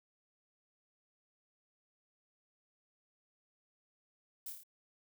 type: noise with echo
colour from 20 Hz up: violet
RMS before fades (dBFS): -43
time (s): 4.46-4.5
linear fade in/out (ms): 5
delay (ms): 27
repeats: 5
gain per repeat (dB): -3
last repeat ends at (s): 4.635
effects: none